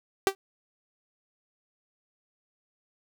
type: tone with exponential decay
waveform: sawtooth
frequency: 388.7 Hz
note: G4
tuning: 15 cents flat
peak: -12 dBFS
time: 0.27-0.35 s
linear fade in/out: 0 ms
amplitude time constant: 16 ms
effects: none